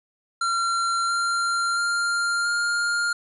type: tone with pitch steps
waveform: square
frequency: 1370 / 1382.7 / 1395.6 / 1408.5 Hz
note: F6 / F6 / F6 / F6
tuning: -34 / -18 / -2 / +14 cents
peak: -22 dBFS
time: 0.41-3.13 s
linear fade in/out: 5 ms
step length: 680 ms
effects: resampled to 24000 Hz + 9-bit